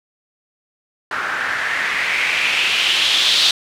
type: noise with low-pass filter sweep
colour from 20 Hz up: blue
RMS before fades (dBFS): -18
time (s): 1.11-3.51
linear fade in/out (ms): 2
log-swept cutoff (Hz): 1400 to 3900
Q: 3.7
effects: none